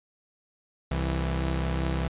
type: tone pair together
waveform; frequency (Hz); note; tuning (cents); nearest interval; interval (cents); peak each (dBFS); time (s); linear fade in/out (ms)
sawtooth; 65.4 / 164.81; C2 / E3; 0 / 0; octave + major third; 1600; -23 / -27; 0.91-2.08; 5
effects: resampled to 8000 Hz